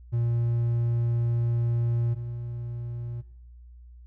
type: tone pair in turn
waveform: triangle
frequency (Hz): 117.9 / 118.93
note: A#2 / A#2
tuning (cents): +20 / +35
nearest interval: unison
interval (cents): 15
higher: second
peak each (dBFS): -21 / -30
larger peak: first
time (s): 0.12-2.15 / 2.15-3.22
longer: first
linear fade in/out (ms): 20
effects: noise-tail reverb RT60 0.7 s tail -17 dB re dry + added 60 Hz sine -45 dBFS peak until 4.06 s